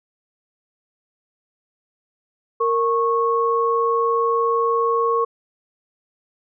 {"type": "tone pair together", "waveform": "sine", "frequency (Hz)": [463.1, 1100], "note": ["A#4", "C#6"], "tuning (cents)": [-11, -14], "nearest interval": "octave + minor third", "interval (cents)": 1497, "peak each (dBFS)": -19, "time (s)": [2.6, 5.25], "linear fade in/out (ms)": 10, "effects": []}